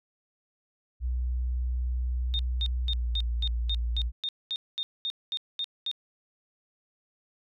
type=tone with pitch glide; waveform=sine; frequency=61.74 to 58.68 Hz; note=B1 to A#1; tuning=0 to +12 cents; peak=-26 dBFS; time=1-4.12 s; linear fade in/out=50 ms; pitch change=-88 cents; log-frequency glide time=2.83-3.14 s
type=tone bursts; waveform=sine; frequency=3666 Hz; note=A#7; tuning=30 cents flat; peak=-28 dBFS; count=14; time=2.34-5.914 s; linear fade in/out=0 ms; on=51 ms; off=220 ms
effects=none